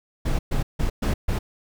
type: noise bursts at uneven times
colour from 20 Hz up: brown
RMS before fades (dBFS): -22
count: 5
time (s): 0.25-0.39 / 0.51-0.63 / 0.79-0.9 / 1.02-1.14 / 1.28-1.39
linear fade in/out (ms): 10
effects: none